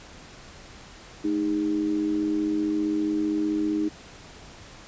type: tone with amplitude modulation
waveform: sine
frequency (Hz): 311.1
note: D#4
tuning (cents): 0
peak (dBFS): -19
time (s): 1.24-3.89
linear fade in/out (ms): 10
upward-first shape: sine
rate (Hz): 95.3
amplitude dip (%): 70
effects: pink hiss -46 dBFS RMS until 4.87 s + resampled to 16000 Hz